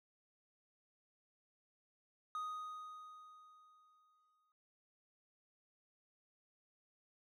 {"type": "tone with exponential decay", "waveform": "triangle", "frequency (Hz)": 1246, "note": "D#6", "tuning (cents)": 2, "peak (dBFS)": -37, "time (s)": [2.35, 4.52], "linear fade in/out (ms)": 1, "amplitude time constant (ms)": 470, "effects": ["noise-tail reverb RT60 0.2 s tail -20 dB re dry"]}